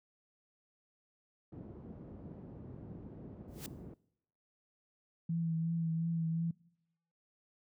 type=low-pass noise; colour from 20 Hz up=pink; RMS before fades=-45 dBFS; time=1.52-3.94 s; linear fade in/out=5 ms; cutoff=320 Hz; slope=12 dB/octave
type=noise with exponential growth; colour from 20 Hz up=white; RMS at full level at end=-42 dBFS; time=3.48-3.66 s; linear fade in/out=0 ms; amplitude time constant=37 ms
type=tone with vibrato; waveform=sine; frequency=164.81 Hz; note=E3; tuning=in tune; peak=-31 dBFS; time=5.29-6.51 s; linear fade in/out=5 ms; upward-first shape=triangle; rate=2.8 Hz; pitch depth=31 cents each way
effects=noise-tail reverb RT60 0.8 s tail -23 dB re dry + high-pass 100 Hz 12 dB/octave